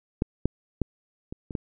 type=clicks; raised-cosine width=3 ms; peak=-10 / -9 / -11 / -22 / -23 / -15 dBFS; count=6; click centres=0.221 / 0.456 / 0.817 / 1.325 / 1.508 / 1.552 s; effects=none